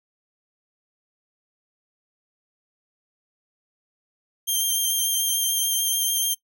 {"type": "tone with vibrato", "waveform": "10% pulse", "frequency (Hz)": 3172, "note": "G7", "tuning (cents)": 20, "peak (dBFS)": -13, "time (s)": [4.47, 6.35], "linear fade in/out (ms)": 20, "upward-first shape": "sine", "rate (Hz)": 6.8, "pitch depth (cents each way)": 15, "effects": ["noise-tail reverb RT60 0.1 s tail -20 dB re dry"]}